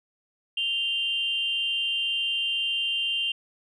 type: tone pair together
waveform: sine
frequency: 2794 / 3136 Hz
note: F7 / G7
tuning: 0 / 0 cents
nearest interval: major second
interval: 200 cents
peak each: -26 / -27 dBFS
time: 0.57-3.32 s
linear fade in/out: 5 ms
effects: tanh soft clip ceiling -16 dBFS